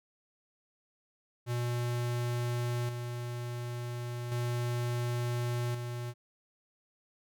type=tone with tremolo; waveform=square; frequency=120.8 Hz; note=B2; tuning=38 cents flat; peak=-31 dBFS; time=1.46-6.14 s; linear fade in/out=50 ms; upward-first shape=square; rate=0.35 Hz; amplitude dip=45%; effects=none